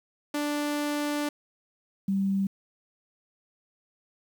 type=tone pair in turn; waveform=sawtooth / sine; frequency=293.7 / 195.23 Hz; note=D4 / G3; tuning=0 / -7 cents; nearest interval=perfect fifth; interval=707 cents; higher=first; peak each=-23 dBFS; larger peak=neither; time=0.34-1.29 / 2.08-2.47 s; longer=first; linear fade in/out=5 ms; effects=9-bit